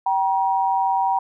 sine tone pair together, 775 / 951.9 Hz, G5 / A#5, -20 / +36 cents, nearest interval major third, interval 356 cents, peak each -20 dBFS, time 0.06-1.19 s, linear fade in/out 5 ms, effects none

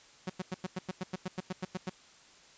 sawtooth tone bursts, 184.7 Hz, F#3, 3 cents flat, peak -29 dBFS, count 14, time 0.27-1.896 s, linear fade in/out 5 ms, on 27 ms, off 96 ms, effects white hiss -58 dBFS RMS until 2.57 s + resampled to 16000 Hz

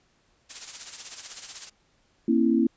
blue noise with tremolo, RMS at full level -32 dBFS, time 0.49-1.7 s, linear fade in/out 20 ms, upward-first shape sine, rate 16 Hz, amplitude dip 60%
sine chord, A# diminished, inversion none, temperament equal with one note detuned, 233.1 / 270.1 / 329.6 Hz, A#3 / C#4 / E4, 0 / -45 / 0 cents, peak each -22 / -24 / -23 dBFS, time 2.28-2.67 s, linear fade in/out 5 ms
effects pink hiss -66 dBFS RMS until 2.76 s + resampled to 16000 Hz

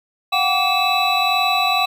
triangle tone cluster, 722 / 764 / 1152 / 2615 / 3928 Hz, F#5 / G5 / D6 / E7 / B7, -43 / -45 / -34 / -15 / -10 cents, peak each -20 dBFS, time 0.32-1.86 s, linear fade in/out 10 ms, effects none

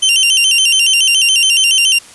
sawtooth tone with vibrato, 2930 Hz, F#7, 18 cents flat, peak -5 dBFS, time 0.02-1.99 s, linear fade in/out 10 ms, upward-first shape square, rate 7.1 Hz, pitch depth 91 cents each way, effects white hiss -38 dBFS RMS until 2.14 s + resampled to 24000 Hz

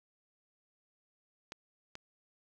clicks, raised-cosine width 0.2 ms, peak -25 / -27 dBFS, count 2, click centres 1.521 / 1.954 s, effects none

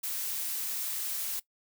blue noise, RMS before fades -34 dBFS, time 0.03-1.4 s, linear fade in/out 10 ms, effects noise-tail reverb RT60 0.1 s tail -19 dB re dry

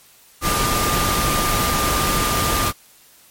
sine tone in noise, 1201 Hz, D6, 38 cents sharp, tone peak -22 dBFS, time 0.41-2.73 s, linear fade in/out 50 ms, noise pink, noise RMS -20 dBFS, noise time 0.41-2.73 s, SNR -5 dB, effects white hiss -50 dBFS RMS until 3.3 s + MP3 64 kbps

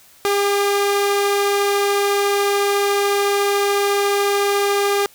sawtooth tone pair together, 403.4 / 1196.3 Hz, G4 / D6, +50 / +32 cents, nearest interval octave + perfect fifth, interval 1882 cents, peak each -12 / -24 dBFS, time 0.25-5.06 s, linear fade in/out 0 ms, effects white hiss -49 dBFS RMS until 5.14 s

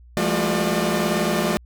sawtooth tone cluster, 169.9 / 203.5 / 221.5 / 360.4 / 599 Hz, F3 / G#3 / A3 / F#4 / D5, -47 / -35 / +12 / -45 / +34 cents, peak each -22 dBFS, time 0.17-1.57 s, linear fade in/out 0 ms, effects added 60 Hz sine -44 dBFS peak until 1.65 s

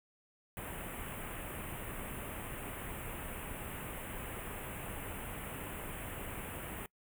pink band-stop noise, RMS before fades -43 dBFS, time 0.57-6.86 s, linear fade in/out 0 ms, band 3000 to 8500 Hz, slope 48 dB/octave, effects noise-tail reverb RT60 0.1 s tail -24 dB re dry

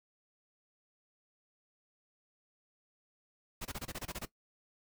pink noise bursts, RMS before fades -40 dBFS, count 10, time 3.61-4.256 s, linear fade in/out 10 ms, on 43 ms, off 24 ms, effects noise-tail reverb RT60 0.1 s tail -17 dB re dry

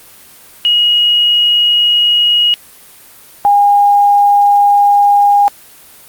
sine tone pair in turn, 2892 / 813.2 Hz, F#7 / G#5, -40 / -37 cents, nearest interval octave + minor seventh, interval 2197 cents, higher first, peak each -7 / -5 dBFS, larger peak second, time 0.65-2.54 / 3.45-5.48 s, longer second, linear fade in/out 0 ms, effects white hiss -39 dBFS RMS until 6.08 s + Opus 32 kbps

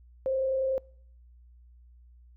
sine tone with frequency modulation, 529 Hz, C5, 19 cents sharp, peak -25 dBFS, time 0.26-0.78 s, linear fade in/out 0 ms, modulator 30.5 Hz, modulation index 0.25, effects noise-tail reverb RT60 0.6 s tail -25 dB re dry + added 60 Hz sine -52 dBFS peak until 2.36 s

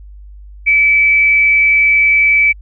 sine tone with frequency modulation, 2301 Hz, D7, 36 cents flat, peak -7 dBFS, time 0.66-2.53 s, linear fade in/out 20 ms, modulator 112 Hz, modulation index 0.31, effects added 50 Hz sine -32 dBFS peak until 2.61 s

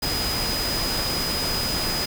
sine tone in noise, 4978 Hz, D#8, in tune, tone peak -26 dBFS, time 0.02-2.06 s, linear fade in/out 10 ms, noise pink, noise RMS -27 dBFS, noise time 0.02-2.06 s, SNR -2 dB, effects none

